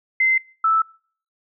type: tone pair in turn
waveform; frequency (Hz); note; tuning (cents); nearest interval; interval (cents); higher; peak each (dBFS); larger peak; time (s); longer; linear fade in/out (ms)
sine; 2069 / 1315.9; C7 / E6; -20 / -3; minor sixth; 783; first; -14; neither; 0.2-0.38 / 0.64-0.82; neither; 5
effects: noise-tail reverb RT60 0.5 s tail -26 dB re dry